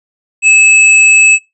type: tone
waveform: square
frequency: 2602 Hz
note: E7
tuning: 23 cents flat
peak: -4 dBFS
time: 0.42-1.39 s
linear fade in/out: 50 ms
effects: noise-tail reverb RT60 0.2 s tail -18 dB re dry + resampled to 22050 Hz